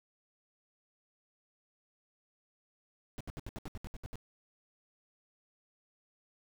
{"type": "noise bursts", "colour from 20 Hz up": "brown", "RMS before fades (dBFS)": -41, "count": 11, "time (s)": [3.18, 4.156], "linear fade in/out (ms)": 0, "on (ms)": 26, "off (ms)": 69, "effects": []}